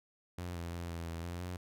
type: tone with pitch steps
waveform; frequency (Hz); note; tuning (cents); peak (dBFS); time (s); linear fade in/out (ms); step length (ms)
sawtooth; 88.4 / 85 / 86.1 / 84.1 / 83.2 / 86.8 / 89.8; F2 / F2 / F2 / E2 / E2 / F2 / F2; +22 / -46 / -24 / +35 / +17 / -10 / +49; -35; 0.38-1.57; 5; 170
effects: none